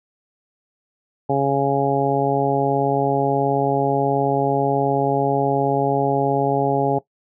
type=harmonic tone; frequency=138.59 Hz; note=C#3; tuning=in tune; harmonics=1 / 2 / 3 / 4 / 5 / 6; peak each=-24 / -24 / -22 / -24 / -24 / -23 dBFS; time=1.29-6.99 s; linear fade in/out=10 ms; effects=noise-tail reverb RT60 0.1 s tail -17 dB re dry